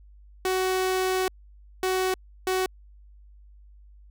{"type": "tone bursts at uneven times", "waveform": "sawtooth", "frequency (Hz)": 373.7, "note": "F#4", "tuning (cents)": 17, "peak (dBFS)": -19, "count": 3, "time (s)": [[0.45, 1.28], [1.83, 2.14], [2.47, 2.66]], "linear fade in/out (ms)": 2, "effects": ["added 50 Hz sine -48 dBFS peak until 4.1 s"]}